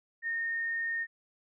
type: tone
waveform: sine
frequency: 1837 Hz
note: A#6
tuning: 26 cents flat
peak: -30 dBFS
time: 0.22-1.07 s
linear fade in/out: 50 ms
effects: none